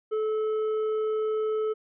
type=tone with hard clipping; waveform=sine; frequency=433.4 Hz; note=A4; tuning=26 cents flat; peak=-26 dBFS; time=0.11-1.74 s; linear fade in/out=20 ms; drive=5 dB; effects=resampled to 8000 Hz